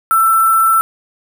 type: tone with sample-and-hold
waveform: sine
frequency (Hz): 1335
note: E6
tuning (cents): +22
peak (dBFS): -8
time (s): 0.11-0.81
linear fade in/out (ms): 0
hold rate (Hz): 11025
effects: none